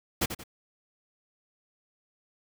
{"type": "noise with echo", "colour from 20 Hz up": "pink", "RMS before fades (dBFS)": -26, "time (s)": [0.21, 0.26], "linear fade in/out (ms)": 10, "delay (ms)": 89, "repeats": 2, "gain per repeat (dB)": -9, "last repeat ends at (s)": 0.438, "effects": []}